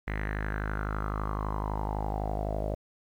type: tone with low-pass filter sweep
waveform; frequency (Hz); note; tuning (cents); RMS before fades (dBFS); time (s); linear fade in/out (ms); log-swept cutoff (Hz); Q
sawtooth; 51.91; G#1; 0; -32; 0.07-2.75; 10; 2000 to 600; 6.2
effects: 10-bit